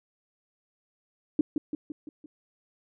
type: tone with echo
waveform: sine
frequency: 300 Hz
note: D4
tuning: 37 cents sharp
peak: -18 dBFS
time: 1.39-1.41 s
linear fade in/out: 2 ms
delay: 170 ms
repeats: 5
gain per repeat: -5 dB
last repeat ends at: 2.26 s
effects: none